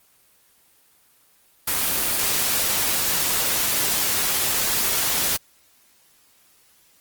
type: noise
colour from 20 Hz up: white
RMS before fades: -22 dBFS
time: 1.67-5.37 s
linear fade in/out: 10 ms
effects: white hiss -58 dBFS RMS until 7 s + Opus 24 kbps